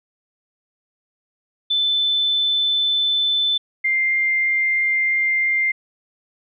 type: tone pair in turn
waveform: sine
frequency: 3520 / 2101 Hz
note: A7 / C7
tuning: 0 / +7 cents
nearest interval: major sixth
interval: 893 cents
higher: first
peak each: -16 dBFS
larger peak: neither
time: 1.7-3.58 / 3.84-5.72 s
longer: neither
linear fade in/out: 10 ms
effects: none